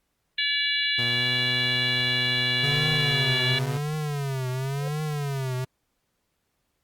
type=harmonic tone; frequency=572 Hz; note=D5; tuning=46 cents flat; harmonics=3 / 4 / 5 / 6 / 7; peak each=-29 / -29 / -29 / -29 / -29 dBFS; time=0.38-3.59 s; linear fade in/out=5 ms
type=tone with pitch glide; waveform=sawtooth; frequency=119.8 to 124.24 Hz; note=A#2 to B2; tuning=+48 to +11 cents; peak=-26 dBFS; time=0.98-3.78 s; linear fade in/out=10 ms; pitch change=+63 cents; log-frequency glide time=1.11-1.26 s
type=tone with vibrato; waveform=square; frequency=140 Hz; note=C#3; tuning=18 cents sharp; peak=-27 dBFS; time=2.63-5.65 s; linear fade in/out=10 ms; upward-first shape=triangle; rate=0.94 Hz; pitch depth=180 cents each way
type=tone with exponential growth; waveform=triangle; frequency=523.3 Hz; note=C5; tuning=in tune; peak=-30 dBFS; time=4.69-4.88 s; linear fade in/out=1 ms; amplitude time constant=40 ms
effects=pink hiss -75 dBFS RMS until 6.83 s + Opus 48 kbps